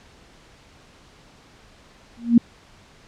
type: tone with exponential growth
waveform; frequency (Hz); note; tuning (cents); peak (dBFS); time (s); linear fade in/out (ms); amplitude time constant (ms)
sine; 235.1; A#3; +15; -6; 2.17-2.38; 5; 44
effects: pink hiss -51 dBFS RMS until 3.07 s + low-pass 6000 Hz 12 dB/octave